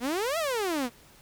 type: exponential two-way sweep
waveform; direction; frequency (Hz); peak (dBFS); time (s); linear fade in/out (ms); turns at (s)
sawtooth; up then down; 227.1 to 683 to 227.1; -23; 0-0.9; 50; 0.38
effects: pink hiss -55 dBFS RMS until 1.21 s